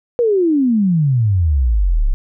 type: exponential sweep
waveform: sine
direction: down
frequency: 493.9 to 31 Hz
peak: -11 dBFS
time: 0.19-2.14 s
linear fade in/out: 0 ms
effects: none